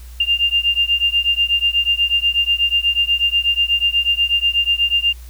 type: beating tone pair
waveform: sine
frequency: 2794 / 2802.2 Hz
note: F7 / F7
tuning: 0 / +5 cents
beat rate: 8.2 Hz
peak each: -17 dBFS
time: 0.2-5.13 s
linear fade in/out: 5 ms
effects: added 60 Hz sine -33 dBFS peak until 5.29 s + white hiss -47 dBFS RMS until 5.29 s